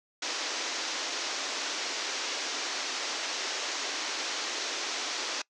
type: band-pass noise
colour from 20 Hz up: white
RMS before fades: -34 dBFS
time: 0.22-5.42 s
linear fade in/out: 5 ms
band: 270 to 6500 Hz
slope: 48 dB/octave
effects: noise-tail reverb RT60 0.1 s tail -23 dB re dry